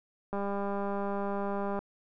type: click train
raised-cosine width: 1 ms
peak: -21 dBFS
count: 293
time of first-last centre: 0.33-1.79 s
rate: 200 Hz
effects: none